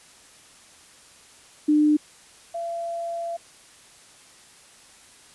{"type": "tone pair in turn", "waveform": "sine", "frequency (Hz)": [300.6, 678.7], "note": ["D4", "F5"], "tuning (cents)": [40, -50], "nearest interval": "octave + major second", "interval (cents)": 1410, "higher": "second", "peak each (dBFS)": [-15, -27], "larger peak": "first", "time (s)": [[1.68, 1.97], [2.54, 3.37]], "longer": "second", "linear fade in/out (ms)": 10, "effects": ["white hiss -51 dBFS RMS until 5.34 s", "resampled to 24000 Hz"]}